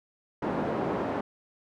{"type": "band-pass noise", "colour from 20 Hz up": "pink", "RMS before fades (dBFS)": -30, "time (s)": [0.42, 1.21], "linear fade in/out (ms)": 5, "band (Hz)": [220, 880], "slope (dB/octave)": 12, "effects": []}